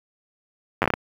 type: slowing click train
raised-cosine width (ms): 0.5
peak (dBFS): -4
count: 7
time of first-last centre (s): 0.82-0.938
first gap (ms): 9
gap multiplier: 1.31
effects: high-pass 80 Hz 12 dB/octave + 7-bit